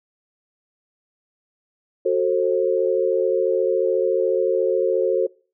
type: chord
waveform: sine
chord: F# diminished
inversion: none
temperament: just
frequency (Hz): 370 / 444 / 532.8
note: F#4 / A4 / C5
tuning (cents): 0 / +16 / +31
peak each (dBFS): -21 / -21 / -21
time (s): 2.05-5.27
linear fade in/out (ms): 10
effects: noise-tail reverb RT60 0.4 s tail -24 dB re dry